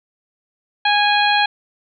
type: harmonic tone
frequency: 826 Hz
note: G#5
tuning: 10 cents flat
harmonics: 1 / 2 / 3 / 4 / 5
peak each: -16 / -19 / -21 / -22 / -23 dBFS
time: 0.85-1.46 s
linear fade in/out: 5 ms
effects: none